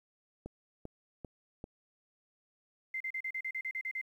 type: click train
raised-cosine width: 2 ms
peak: -29 dBFS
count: 4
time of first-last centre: 0.46-1.641 s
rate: 2.54 Hz
type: tone bursts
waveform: sine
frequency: 2082 Hz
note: C7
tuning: 9 cents flat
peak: -34 dBFS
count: 11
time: 2.94-4.014 s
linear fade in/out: 5 ms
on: 64 ms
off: 37 ms
effects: 11-bit